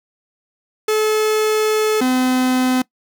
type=tone pair in turn; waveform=45% pulse; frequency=431.3 / 255.3 Hz; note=A4 / C4; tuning=-35 / -42 cents; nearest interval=major sixth; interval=907 cents; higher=first; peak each=-14 dBFS; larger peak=neither; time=0.88-2.01 / 2.01-2.82 s; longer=first; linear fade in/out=5 ms; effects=noise-tail reverb RT60 0.1 s tail -22 dB re dry